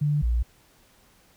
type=tone pair in turn; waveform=sine; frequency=147.5 / 58.87 Hz; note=D3 / A#1; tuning=+8 / +18 cents; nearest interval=octave + major third; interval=1590 cents; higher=first; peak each=-20 dBFS; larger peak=neither; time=0.01-0.22 / 0.22-0.43 s; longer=neither; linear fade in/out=10 ms; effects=pink hiss -59 dBFS RMS until 1.36 s